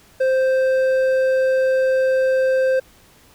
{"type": "tone with hard clipping", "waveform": "sine", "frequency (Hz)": 523, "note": "C5", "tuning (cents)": -1, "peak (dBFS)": -16, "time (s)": [0.2, 2.8], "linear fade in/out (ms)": 10, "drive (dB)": 6, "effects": ["pink hiss -51 dBFS RMS until 3.34 s"]}